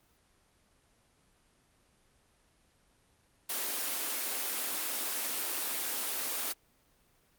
white high-pass noise, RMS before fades -34 dBFS, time 3.49-6.53 s, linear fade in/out 10 ms, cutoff 230 Hz, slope 96 dB/octave, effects pink hiss -68 dBFS RMS until 7.38 s + Opus 24 kbps

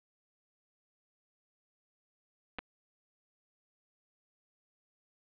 clicks, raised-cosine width 0.3 ms, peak -22 dBFS, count 2, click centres 2.586 / 2.59 s, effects resampled to 8000 Hz + 9-bit

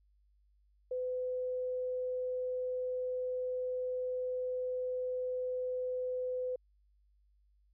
sine tone, 505 Hz, B4, 39 cents sharp, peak -33 dBFS, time 0.91-6.56 s, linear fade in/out 5 ms, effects added 50 Hz sine -66 dBFS peak until 7.73 s

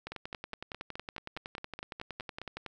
two click trains, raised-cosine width 0.3 ms, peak -24 / -23 dBFS, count 12 / 29, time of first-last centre 0.12-2.416 / 0.07-2.663 s, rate 4.79 / 10.8 Hz, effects none

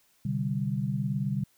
sine chord, C suspended second, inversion none, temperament equal with one note detuned, 128.27 / 146.83 / 196 Hz, C3 / D3 / G3, -34 / 0 / 0 cents, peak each -31 dBFS, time 0.25-1.44 s, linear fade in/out 5 ms, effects white hiss -66 dBFS RMS until 1.57 s

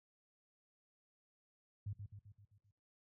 sine tone with echo, 101.8 Hz, G#2, 34 cents flat, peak -39 dBFS, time 1.86-1.93 s, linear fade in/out 5 ms, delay 130 ms, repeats 6, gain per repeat -5 dB, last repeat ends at 2.71 s, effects noise-tail reverb RT60 0.5 s tail -20 dB re dry + high-pass 60 Hz 12 dB/octave

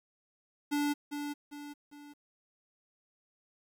square tone with echo, 291 Hz, D4, 16 cents flat, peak -29 dBFS, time 0.71-0.94 s, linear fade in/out 20 ms, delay 400 ms, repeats 3, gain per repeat -7 dB, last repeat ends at 2.14 s, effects 11-bit

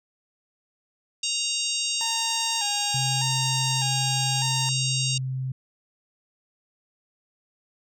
harmonic tone, 932.3 Hz, A#5, in tune, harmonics 3 / 4 / 5 / 6 / 7 / 8 / 9, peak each -30 / -31 / -32 / -33 / -33 / -34 / -35 dBFS, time 1.23-5.18 s, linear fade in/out 5 ms
40% pulse tone with vibrato, 862 Hz, A5, 36 cents flat, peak -30 dBFS, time 2.01-4.69 s, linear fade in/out 0 ms, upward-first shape square, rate 0.83 Hz, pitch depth 92 cents each way
sine tone, 130.6 Hz, C3, 3 cents flat, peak -26 dBFS, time 2.94-5.52 s, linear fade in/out 5 ms
effects none

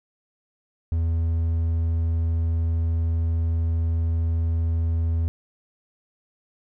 triangle tone, 82.41 Hz, E2, in tune, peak -18 dBFS, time 0.92-5.28 s, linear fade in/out 0 ms, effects none

